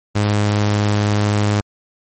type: tone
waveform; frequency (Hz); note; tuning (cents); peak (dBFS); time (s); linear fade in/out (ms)
sawtooth; 103.9; G#2; +1; -10; 0.15-1.61; 10
effects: MP3 32 kbps